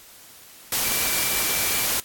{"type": "tone in noise", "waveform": "sine", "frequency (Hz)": 2336, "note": "D7", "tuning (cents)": -10, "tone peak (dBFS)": -32, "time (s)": [0.85, 1.86], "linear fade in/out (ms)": 2, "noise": "white", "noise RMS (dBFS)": -23, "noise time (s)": [0.72, 2], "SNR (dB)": -12, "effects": ["white hiss -47 dBFS RMS until 2.04 s", "AAC 64 kbps"]}